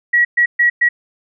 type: tone bursts at uneven times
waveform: sine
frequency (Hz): 1919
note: A#6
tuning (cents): +50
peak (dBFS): -9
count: 4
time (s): 0.13-0.25 / 0.37-0.46 / 0.59-0.7 / 0.81-0.89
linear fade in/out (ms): 10
effects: none